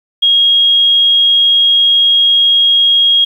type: tone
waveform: sine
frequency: 3274 Hz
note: G#7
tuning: 25 cents flat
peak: -6 dBFS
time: 0.22-3.25 s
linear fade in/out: 10 ms
effects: 7-bit